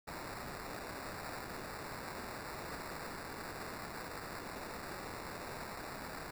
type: noise with sample-and-hold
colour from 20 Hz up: white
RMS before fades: -45 dBFS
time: 0.07-6.31 s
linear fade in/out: 10 ms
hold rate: 3150 Hz
effects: none